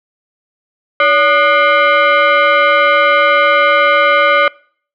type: tone with frequency modulation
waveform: sine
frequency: 325 Hz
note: E4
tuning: 24 cents flat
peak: -7 dBFS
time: 1-4.48 s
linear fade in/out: 2 ms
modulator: 896 Hz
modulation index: 2.3
effects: noise-tail reverb RT60 0.5 s tail -24 dB re dry